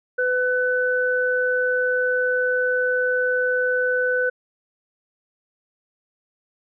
sine tone pair together, 501.8 / 1500 Hz, B4 / F#6, +28 / +23 cents, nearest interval octave + perfect fifth, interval 1895 cents, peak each -21 dBFS, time 0.18-4.3 s, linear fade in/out 10 ms, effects none

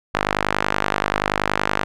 sawtooth tone with band-pass filter, 50.5 Hz, G#1, 48 cents flat, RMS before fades -22 dBFS, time 0.14-1.84 s, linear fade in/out 10 ms, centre 1400 Hz, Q 0.96, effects none

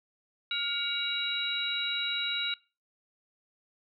sine tone cluster, 1412 / 2260 / 2815 / 3875 Hz, F6 / C#7 / F7 / B7, +19 / +33 / +13 / -34 cents, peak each -37 / -37 / -36 / -31 dBFS, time 0.51-2.54 s, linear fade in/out 2 ms, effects noise-tail reverb RT60 0.3 s tail -21 dB re dry

